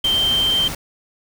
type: tone in noise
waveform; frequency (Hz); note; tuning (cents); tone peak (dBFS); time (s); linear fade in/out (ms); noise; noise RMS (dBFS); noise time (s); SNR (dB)
sine; 3136; G7; 0; -15; 0.04-0.68; 5; pink; -28; 0.04-0.75; +10
effects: none